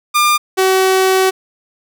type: tone pair in turn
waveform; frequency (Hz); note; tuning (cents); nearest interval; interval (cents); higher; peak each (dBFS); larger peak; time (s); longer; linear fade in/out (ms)
sawtooth; 1201 / 378.3; D6 / F#4; +38 / +38; octave + minor sixth; 2000; first; -6; neither; 0.14-0.38 / 0.57-1.31; second; 20
effects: none